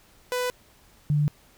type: tone pair in turn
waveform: sawtooth / sine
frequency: 497.4 / 147.88 Hz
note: B4 / D3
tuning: +12 / +12 cents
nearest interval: octave + major sixth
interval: 2100 cents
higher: first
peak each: -21 / -19 dBFS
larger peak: second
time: 0.32-0.5 / 1.1-1.28 s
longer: neither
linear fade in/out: 0 ms
effects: pink hiss -57 dBFS RMS until 1.57 s